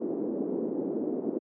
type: band-pass noise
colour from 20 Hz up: white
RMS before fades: -31 dBFS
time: 0-1.39 s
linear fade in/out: 20 ms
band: 230 to 390 Hz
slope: 24 dB/octave
effects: high-pass 150 Hz 12 dB/octave

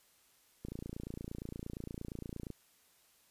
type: click train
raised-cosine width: 3 ms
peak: -29 dBFS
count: 54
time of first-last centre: 0.65-2.503 s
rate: 28.6 Hz
effects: white hiss -68 dBFS RMS until 3.3 s + resampled to 32000 Hz

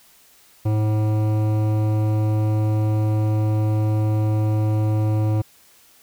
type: tone with hard clipping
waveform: sine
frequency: 107.4 Hz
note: A2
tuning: 41 cents flat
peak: -19 dBFS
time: 0.65-5.42 s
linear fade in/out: 10 ms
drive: 14 dB
effects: white hiss -53 dBFS RMS until 6.02 s

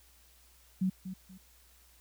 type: tone with echo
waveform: sine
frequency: 187.2 Hz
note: F#3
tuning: 20 cents sharp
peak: -26 dBFS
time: 0.81-0.9 s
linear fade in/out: 10 ms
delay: 240 ms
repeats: 2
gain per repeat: -11 dB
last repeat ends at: 1.38 s
effects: added 60 Hz sine -63 dBFS peak until 2 s + white hiss -63 dBFS RMS until 2 s

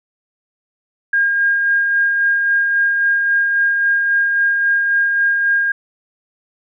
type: tone with tremolo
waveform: sine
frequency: 1617 Hz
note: G#6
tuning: 47 cents flat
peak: -11 dBFS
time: 1.13-5.72 s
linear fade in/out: 5 ms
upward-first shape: sine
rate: 3.7 Hz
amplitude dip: 30%
effects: none

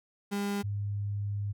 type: tone pair in turn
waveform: 35% pulse / sine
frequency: 201.8 / 101.87 Hz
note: G#3 / G#2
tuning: -49 / -33 cents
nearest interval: octave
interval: 1184 cents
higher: first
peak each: -28 / -30 dBFS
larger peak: first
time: 0.31-0.63 / 0.63-1.53 s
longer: second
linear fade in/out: 20 ms
effects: none

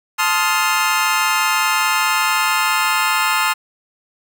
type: chord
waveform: 25% pulse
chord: F dominant seventh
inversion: first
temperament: just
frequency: 873.1 / 1047.7 / 1257.2 / 1396.9 Hz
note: A5 / C6 / Eb6 / F6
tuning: -14 / +2 / +18 / 0 cents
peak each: -17 dBFS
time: 0.18-3.54 s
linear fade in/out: 20 ms
effects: none

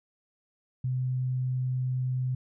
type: tone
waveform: sine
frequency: 127.9 Hz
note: C3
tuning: 39 cents flat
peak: -26 dBFS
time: 0.84-2.35 s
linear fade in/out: 5 ms
effects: none

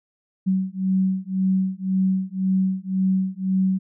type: beating tone pair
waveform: sine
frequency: 188.1 / 190 Hz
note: F#3 / F#3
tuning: +29 / +46 cents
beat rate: 1.9 Hz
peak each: -22 dBFS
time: 0.46-3.79 s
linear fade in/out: 20 ms
effects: none

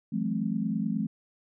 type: chord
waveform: sine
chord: F# half-diminished seventh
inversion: third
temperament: equal with one note detuned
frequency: 164.81 / 185 / 214.5 / 261.6 Hz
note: E3 / F#3 / A3 / C4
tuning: 0 / 0 / -44 / 0 cents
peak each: -34 / -33 / -29 / -34 dBFS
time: 0.12-1.07 s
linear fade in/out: 10 ms
effects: none

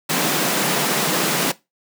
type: high-pass noise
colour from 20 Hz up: pink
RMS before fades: -20 dBFS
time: 0.09-1.52 s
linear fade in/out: 10 ms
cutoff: 140 Hz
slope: 96 dB/octave
effects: noise-tail reverb RT60 0.2 s tail -18 dB re dry

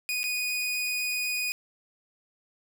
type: tone with dropouts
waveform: sawtooth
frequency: 2477 Hz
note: D#7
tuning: 8 cents flat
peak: -24 dBFS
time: 0.09-1.52 s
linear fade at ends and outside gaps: 0 ms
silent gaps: 0.232-0.24 s
effects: none

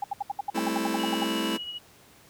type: tone bursts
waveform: sine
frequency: 810 Hz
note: G#5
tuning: 43 cents flat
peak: -25 dBFS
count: 14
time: 0.02-1.237 s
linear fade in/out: 5 ms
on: 21 ms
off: 71 ms
type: chord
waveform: sawtooth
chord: A minor seventh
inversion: third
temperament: just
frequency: 198 / 220 / 264 / 330 Hz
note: G3 / A3 / C4 / E4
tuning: +18 / 0 / +16 / +2 cents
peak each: -31 / -27 / -30 / -26 dBFS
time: 0.54-1.58 s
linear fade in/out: 20 ms
type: tone with tremolo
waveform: sine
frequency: 2911 Hz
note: F#7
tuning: 29 cents flat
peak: -32 dBFS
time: 0.98-1.79 s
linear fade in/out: 20 ms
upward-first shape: sine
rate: 13 Hz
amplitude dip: 45%
effects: pink hiss -55 dBFS RMS until 2.29 s + high-pass 80 Hz 12 dB/octave

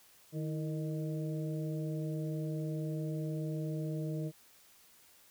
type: harmonic tone with a mistuned harmonic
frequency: 154.1 Hz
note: D#3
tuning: 16 cents flat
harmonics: 1 / 2 / 3 / 4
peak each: -35 / -41 / -45 / -47 dBFS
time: 0.32-4.32 s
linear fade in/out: 50 ms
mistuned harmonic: 2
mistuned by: +75 cents
effects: white hiss -62 dBFS RMS until 5.3 s

